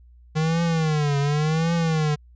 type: tone with vibrato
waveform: square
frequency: 154.5 Hz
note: D#3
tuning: 12 cents flat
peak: -20 dBFS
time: 0.35-2.16 s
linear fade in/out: 20 ms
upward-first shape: triangle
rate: 0.9 Hz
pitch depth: 170 cents each way
effects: added 60 Hz sine -47 dBFS peak until 2.35 s + resampled to 16000 Hz